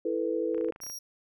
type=chord; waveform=sine; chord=E suspended fourth; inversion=none; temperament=equal; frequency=329.6 / 440 / 493.9 Hz; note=E4 / A4 / B4; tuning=0 / 0 / 0 cents; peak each=-31 dBFS; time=0.05-0.71 s; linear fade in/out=5 ms
type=clicks; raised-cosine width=0.5 ms; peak=-33 dBFS; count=11; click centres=0.546 / 0.58 / 0.611 / 0.646 / 0.686 / 0.723 / 0.761 / 0.803 / 0.836 / 0.866 / 0.899 s
type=tone; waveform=sawtooth; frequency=5640 Hz; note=F8; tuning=16 cents sharp; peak=-35 dBFS; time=0.81-0.99 s; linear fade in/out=10 ms
effects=none